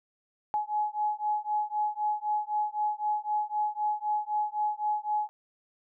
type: beating tone pair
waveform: sine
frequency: 842 / 845.9 Hz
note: G#5 / G#5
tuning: +24 / +32 cents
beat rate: 3.9 Hz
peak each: -30 dBFS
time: 0.54-5.29 s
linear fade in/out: 0 ms
effects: none